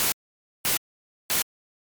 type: noise bursts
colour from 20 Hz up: white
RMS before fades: -23 dBFS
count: 3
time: 0-1.42 s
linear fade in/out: 0 ms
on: 120 ms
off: 530 ms
effects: MP3 96 kbps